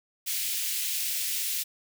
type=high-pass noise; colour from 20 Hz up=white; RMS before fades=-30 dBFS; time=0.26-1.64 s; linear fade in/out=20 ms; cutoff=2200 Hz; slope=24 dB/octave; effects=none